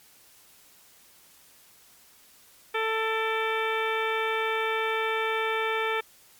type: harmonic tone with a mistuned harmonic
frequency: 443.4 Hz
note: A4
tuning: 13 cents sharp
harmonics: 1 / 2 / 3 / 4 / 5 / 6 / 7 / 8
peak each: -29 / -32 / -32 / -33 / -32 / -41 / -41 / -40 dBFS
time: 2.74-6.01 s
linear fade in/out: 10 ms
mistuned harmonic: 5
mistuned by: +68 cents
effects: white hiss -56 dBFS RMS until 6.39 s + MP3 96 kbps